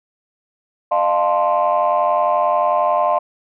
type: chord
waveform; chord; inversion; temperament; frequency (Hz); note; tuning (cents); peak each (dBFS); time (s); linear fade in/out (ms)
sine; F dominant seventh; third; equal with one note detuned; 607.3 / 698.5 / 880 / 1046.5; Eb5 / F5 / A5 / C6; -42 / 0 / 0 / 0; -18 / -17 / -22 / -18; 0.91-3.19; 10
effects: tanh soft clip ceiling -7 dBFS